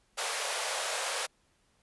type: high-pass noise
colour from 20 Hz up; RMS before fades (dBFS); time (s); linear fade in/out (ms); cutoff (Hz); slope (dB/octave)
pink; -33; 0.17-1.27; 20; 480; 48
effects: pink hiss -70 dBFS RMS until 1.82 s + resampled to 24000 Hz